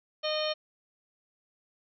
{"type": "harmonic tone", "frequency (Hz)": 614, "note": "D#5", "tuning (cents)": -23, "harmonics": [1, 2, 3, 4, 5, 6, 7, 9], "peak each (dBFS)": [-30, -39, -44, -41, -36, -39, -37, -44], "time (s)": [0.23, 0.54], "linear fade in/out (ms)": 20, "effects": []}